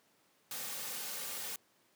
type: noise with comb filter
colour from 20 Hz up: white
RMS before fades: -41 dBFS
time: 0.51-1.56 s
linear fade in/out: 2 ms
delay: 3 ms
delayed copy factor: -0.5
effects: pink hiss -70 dBFS RMS until 1.95 s + high-pass 200 Hz 12 dB/octave